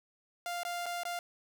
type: tone with dropouts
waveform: sawtooth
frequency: 698.5 Hz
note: F5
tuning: in tune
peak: -31 dBFS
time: 0.46-1.19 s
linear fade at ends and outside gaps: 1 ms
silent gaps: 0.633-0.65 / 0.858-0.863 / 1.034-1.052 s
effects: none